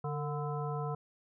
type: harmonic tone with a mistuned harmonic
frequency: 145.5 Hz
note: D3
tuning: 16 cents flat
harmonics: 1 / 3 / 5 / 7 / 9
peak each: -35 / -40 / -42 / -43 / -45 dBFS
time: 0.04-0.95 s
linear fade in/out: 5 ms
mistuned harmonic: 3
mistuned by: +62 cents
effects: none